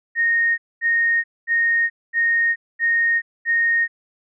sine tone bursts, 1854 Hz, A#6, 10 cents flat, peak -15 dBFS, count 6, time 0.15-3.88 s, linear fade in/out 50 ms, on 430 ms, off 230 ms, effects none

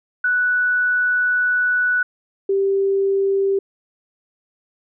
sine tone pair in turn, 1480 / 392 Hz, F#6 / G4, 0 / 0 cents, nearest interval octave + major seventh, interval 2300 cents, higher first, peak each -15 dBFS, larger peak neither, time 0.24-2.03 / 2.49-3.59 s, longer first, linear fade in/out 5 ms, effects none

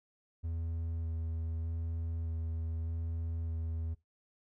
triangle tone with vibrato, 82 Hz, E2, 9 cents flat, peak -32 dBFS, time 0.43-3.95 s, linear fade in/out 20 ms, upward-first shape square, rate 0.82 Hz, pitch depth 11 cents each way, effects noise-tail reverb RT60 0.2 s tail -20 dB re dry

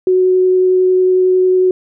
sine tone with vibrato, 369.6 Hz, F#4, 2 cents flat, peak -8 dBFS, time 0.07-1.71 s, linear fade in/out 2 ms, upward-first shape triangle, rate 11 Hz, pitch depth 8 cents each way, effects none

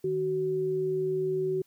sine tone pair together, 155.56 / 375.7 Hz, D#3 / F#4, 0 / +26 cents, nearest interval octave + minor third, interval 1526 cents, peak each -36 / -26 dBFS, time 0.04-1.62 s, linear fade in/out 5 ms, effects white hiss -67 dBFS RMS until 1.66 s

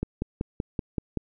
click train, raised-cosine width 3 ms, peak -14 dBFS, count 7, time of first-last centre 0.03-1.173 s, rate 5.25 Hz, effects none

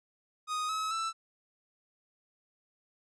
45% pulse tone with pitch steps, 1244.5 / 1284.7 / 1326.1 Hz, D#6 / E6 / E6, 0 / -45 / +10 cents, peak -31 dBFS, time 0.47-1.13 s, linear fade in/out 50 ms, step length 220 ms, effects resampled to 22050 Hz

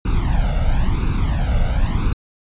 brown noise with flanger, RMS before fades -17 dBFS, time 0.05-2.13 s, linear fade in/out 5 ms, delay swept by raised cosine 0.78 to 1.44 ms, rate 0.97 Hz, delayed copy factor +0.85, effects resampled to 8000 Hz

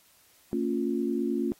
sine tone cluster, 227.7 / 277.2 / 351.1 Hz, A#3 / C#4 / F4, -40 / 0 / +9 cents, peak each -30 dBFS, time 0.53-1.52 s, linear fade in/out 0 ms, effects white hiss -61 dBFS RMS until 1.59 s + AAC 48 kbps

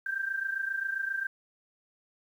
sine tone pair together, 1570.5 / 1598 Hz, G6 / G6, +3 / +33 cents, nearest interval unison, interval 30 cents, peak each -31 / -35 dBFS, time 0.06-1.27 s, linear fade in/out 5 ms, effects 10-bit

